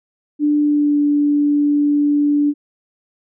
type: tone with pitch glide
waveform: sine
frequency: 295.6 to 291.5 Hz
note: D4 to D4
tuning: +11 to -13 cents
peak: -12 dBFS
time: 0.39-2.54 s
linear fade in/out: 50 ms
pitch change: -24 cents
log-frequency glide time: 0.6-0.99 s
effects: none